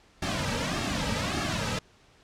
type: noise with flanger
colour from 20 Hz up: pink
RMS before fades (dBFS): -29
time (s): 0.22-1.79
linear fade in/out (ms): 5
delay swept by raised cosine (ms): 2 to 2.84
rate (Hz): 1.7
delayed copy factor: -0.95
effects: pink hiss -59 dBFS RMS until 2.23 s + low-pass 6000 Hz 12 dB/octave